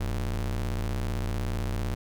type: ring-modulated tone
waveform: square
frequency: 65.5 Hz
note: C2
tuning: 2 cents sharp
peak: -25 dBFS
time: 0-1.95 s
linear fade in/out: 10 ms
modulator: 28.8 Hz
effects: none